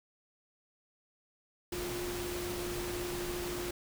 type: tone in noise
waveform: sine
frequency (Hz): 353.7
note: F4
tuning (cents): +22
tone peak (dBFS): -37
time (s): 1.72-3.71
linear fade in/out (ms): 5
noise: pink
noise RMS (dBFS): -40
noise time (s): 1.72-3.71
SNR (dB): 0
effects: none